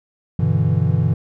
triangle chord, E minor seventh, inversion first, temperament equal, 98 / 123.47 / 146.83 / 164.81 Hz, G2 / B2 / D3 / E3, 0 / 0 / 0 / 0 cents, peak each -18 dBFS, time 0.39-1.14 s, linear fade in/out 5 ms, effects none

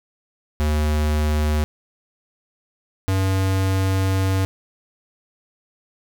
square tone pair in turn, 75.7 / 95.53 Hz, D#2 / G2, -47 / -44 cents, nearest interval major third, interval 403 cents, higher second, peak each -18 dBFS, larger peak neither, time 0.6-1.64 / 3.08-4.45 s, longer second, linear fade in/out 0 ms, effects none

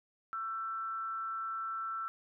sine tone with frequency modulation, 1335 Hz, E6, 22 cents sharp, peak -35 dBFS, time 0.33-2.08 s, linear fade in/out 0 ms, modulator 212 Hz, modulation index 0.33, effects none

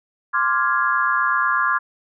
sine chord, D half-diminished seventh, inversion third, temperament equal, 1046.5 / 1174.7 / 1396.9 / 1661.2 Hz, C6 / D6 / F6 / Ab6, 0 / 0 / 0 / 0 cents, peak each -22 dBFS, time 0.33-1.79 s, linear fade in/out 20 ms, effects none

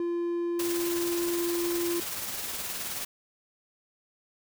triangle tone, 344.3 Hz, F4, 25 cents flat, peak -25 dBFS, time 0-2 s, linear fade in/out 2 ms
white noise with tremolo, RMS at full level -33 dBFS, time 0.59-3.05 s, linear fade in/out 5 ms, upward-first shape triangle, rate 19 Hz, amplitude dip 40%
effects none

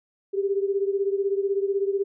sine beating tone pair, 392 / 408 Hz, G4 / G#4, 0 / -31 cents, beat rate 16 Hz, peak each -23 / -27 dBFS, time 0.33-2.04 s, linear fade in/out 20 ms, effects none

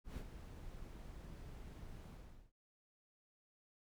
brown noise with ADSR envelope, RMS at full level -43 dBFS, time 0.04-2.52 s, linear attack 130 ms, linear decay 65 ms, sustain -8 dB, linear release 420 ms, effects none

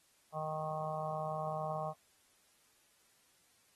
harmonic tone, 155.56 Hz, D#3, in tune, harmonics 1 / 3 / 4 / 5 / 6 / 7 / 8, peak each -43 / -51 / -40 / -41 / -52 / -43 / -53 dBFS, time 0.32-1.94 s, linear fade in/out 50 ms, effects white hiss -70 dBFS RMS until 3.75 s + AAC 32 kbps

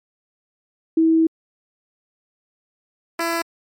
sine / 10% pulse tone pair in turn, 323.9 / 334.9 Hz, E4 / E4, -30 / +27 cents, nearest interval minor second, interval 57 cents, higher second, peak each -12 dBFS, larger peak neither, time 0.97-1.27 / 3.19-3.42 s, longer first, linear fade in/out 5 ms, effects MP3 64 kbps

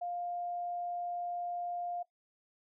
sine tone, 703 Hz, F5, 11 cents sharp, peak -35 dBFS, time 0.01-2.03 s, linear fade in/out 10 ms, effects noise-tail reverb RT60 0.1 s tail -17 dB re dry

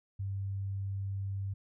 sine tone, 98 Hz, G2, in tune, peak -33 dBFS, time 0.19-1.54 s, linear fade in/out 10 ms, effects none

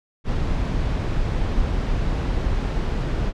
brown noise, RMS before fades -22 dBFS, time 0.24-3.33 s, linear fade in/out 50 ms, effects low-pass 5000 Hz 12 dB/octave

